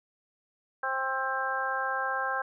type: harmonic tone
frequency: 264.6 Hz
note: C4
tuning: 20 cents sharp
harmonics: 2 / 3 / 4 / 5 / 6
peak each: -37 / -34 / -34 / -35 / -32 dBFS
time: 0.83-2.42 s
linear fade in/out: 5 ms
effects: none